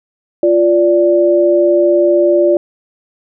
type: tone pair together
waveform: sine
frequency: 348.4 / 584.1 Hz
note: F4 / D5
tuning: -4 / -10 cents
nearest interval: major sixth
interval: 894 cents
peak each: -10 dBFS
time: 0.43-2.57 s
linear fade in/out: 2 ms
effects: none